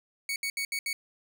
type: tone bursts at uneven times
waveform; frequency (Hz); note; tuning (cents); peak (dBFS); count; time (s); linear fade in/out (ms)
sawtooth; 2231; C#7; +11; -26; 5; 0.29-0.36 / 0.43-0.5 / 0.57-0.65 / 0.72-0.79 / 0.86-0.93; 2
effects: none